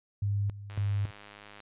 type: tone with tremolo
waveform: sine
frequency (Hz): 101.2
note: G#2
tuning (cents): -44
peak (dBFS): -26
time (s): 0.22-1.11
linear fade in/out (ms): 5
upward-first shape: square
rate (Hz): 1.8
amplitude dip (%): 80
type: click train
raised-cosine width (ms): 0.3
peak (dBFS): -32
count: 94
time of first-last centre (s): 0.7-1.603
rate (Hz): 103
effects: resampled to 8000 Hz